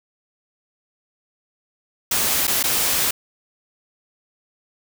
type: noise with dropouts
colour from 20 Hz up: white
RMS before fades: -20 dBFS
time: 2.11-3.11 s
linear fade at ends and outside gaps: 5 ms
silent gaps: 2.471-2.477 / 2.629-2.638 s
effects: none